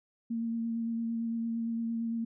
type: tone with vibrato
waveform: sine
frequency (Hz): 229.6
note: A#3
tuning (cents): -26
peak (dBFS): -30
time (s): 0.3-2.25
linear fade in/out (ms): 10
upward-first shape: sine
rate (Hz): 8.8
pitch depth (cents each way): 15
effects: none